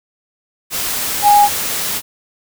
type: tone in noise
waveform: sine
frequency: 822 Hz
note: G#5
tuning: 18 cents flat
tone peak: -6 dBFS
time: 1.22-1.49 s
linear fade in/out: 50 ms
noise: white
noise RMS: -20 dBFS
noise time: 0.7-2.02 s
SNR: +11 dB
effects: none